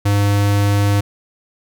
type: tone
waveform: square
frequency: 101.5 Hz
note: G#2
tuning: 39 cents flat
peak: -13 dBFS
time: 0.05-1.01 s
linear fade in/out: 10 ms
effects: none